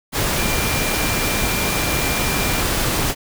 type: tone in noise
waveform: sine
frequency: 2381 Hz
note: D7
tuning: 23 cents sharp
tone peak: -27 dBFS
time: 0.35-2.64 s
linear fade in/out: 50 ms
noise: pink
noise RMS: -20 dBFS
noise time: 0.12-3.15 s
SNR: -10 dB
effects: none